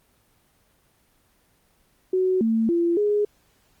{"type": "tone with pitch steps", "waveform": "sine", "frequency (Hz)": [372.1, 224.5, 341.2, 415.3], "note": ["F#4", "A3", "F4", "G#4"], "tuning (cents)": [10, 35, -40, 0], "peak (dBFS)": -18, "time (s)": [2.13, 3.25], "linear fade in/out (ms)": 5, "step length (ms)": 280, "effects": ["pink hiss -63 dBFS RMS until 3.8 s", "Opus 24 kbps"]}